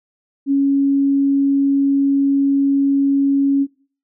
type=tone; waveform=sine; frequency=277.2 Hz; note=C#4; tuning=in tune; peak=-12 dBFS; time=0.46-3.67 s; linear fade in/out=50 ms; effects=noise-tail reverb RT60 0.4 s tail -19 dB re dry